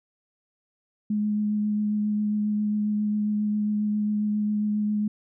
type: tone with vibrato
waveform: sine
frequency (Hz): 210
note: G#3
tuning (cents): +19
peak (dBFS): -22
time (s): 1.1-5.08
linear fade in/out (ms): 5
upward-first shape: triangle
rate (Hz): 7.4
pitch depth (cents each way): 14
effects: none